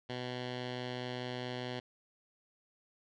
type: tone with low-pass filter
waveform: 10% pulse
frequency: 124.7 Hz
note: B2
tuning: 17 cents sharp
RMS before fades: -40 dBFS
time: 0.09-1.8 s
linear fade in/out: 10 ms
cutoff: 3700 Hz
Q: 2.4
effects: none